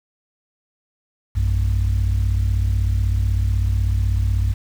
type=tone pair together; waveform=sine; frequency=59.19 / 95.3 Hz; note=A#1 / G2; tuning=+27 / -48 cents; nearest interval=minor sixth; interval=825 cents; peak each=-17 dBFS; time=1.35-4.54 s; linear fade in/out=20 ms; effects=tanh soft clip ceiling -12 dBFS + 7-bit